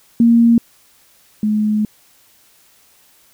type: tone pair in turn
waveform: sine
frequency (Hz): 233.1 / 212.6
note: A#3 / G#3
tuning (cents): 0 / +41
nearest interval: major second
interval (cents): 159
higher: first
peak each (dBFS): -7 / -13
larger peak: first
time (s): 0.2-0.58 / 1.43-1.85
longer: second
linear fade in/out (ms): 2
effects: white hiss -52 dBFS RMS until 3.33 s